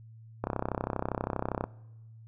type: click train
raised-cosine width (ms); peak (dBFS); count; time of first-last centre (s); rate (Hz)
1; -16; 40; 0.44-1.64; 32.5
effects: noise-tail reverb RT60 1.0 s tail -21 dB re dry + added 112 Hz sine -48 dBFS peak until 2.27 s